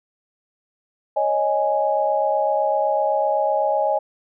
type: chord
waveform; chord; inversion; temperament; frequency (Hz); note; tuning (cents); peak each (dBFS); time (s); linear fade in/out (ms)
sine; C# suspended second; none; equal; 554.4 / 622.3 / 830.6; C#5 / D#5 / G#5; 0 / 0 / 0; -23 / -21 / -21; 1.16-3.99; 10
effects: none